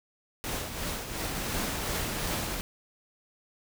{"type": "noise with tremolo", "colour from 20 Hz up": "pink", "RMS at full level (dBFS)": -32, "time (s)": [0.44, 2.61], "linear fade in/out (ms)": 0, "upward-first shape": "triangle", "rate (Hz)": 2.8, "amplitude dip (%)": 60}
{"type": "noise", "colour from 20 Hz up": "pink", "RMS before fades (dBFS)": -35, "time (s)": [1.32, 2.59], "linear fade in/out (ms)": 50}
{"effects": []}